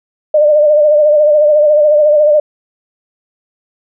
sine tone with vibrato, 600 Hz, D5, 37 cents sharp, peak -5 dBFS, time 0.34-2.4 s, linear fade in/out 5 ms, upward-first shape sine, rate 14 Hz, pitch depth 46 cents each way, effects none

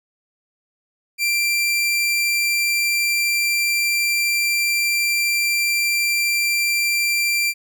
sawtooth tone, 2361 Hz, D7, 9 cents sharp, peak -14 dBFS, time 1.18-7.54 s, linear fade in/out 50 ms, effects none

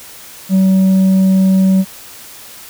triangle tone with tanh clipping, 190 Hz, F#3, 46 cents sharp, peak -8 dBFS, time 0.49-1.85 s, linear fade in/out 50 ms, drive 8 dB, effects white hiss -35 dBFS RMS until 2.69 s

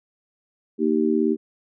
sine chord, Eb major, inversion second, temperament just, 233.3 / 311.1 / 388.9 Hz, Bb3 / Eb4 / G4, +2 / 0 / -14 cents, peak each -22 dBFS, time 0.78-1.37 s, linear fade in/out 50 ms, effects none

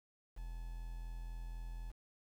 triangle tone with quantisation, 42 Hz, E1, 33 cents sharp, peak -40 dBFS, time 0.36-1.92 s, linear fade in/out 20 ms, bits 10, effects none

